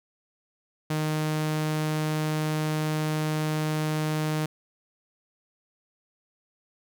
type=tone; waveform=sawtooth; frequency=154.5 Hz; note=D#3; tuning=12 cents flat; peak=-21 dBFS; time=0.9-4.46 s; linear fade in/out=5 ms; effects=none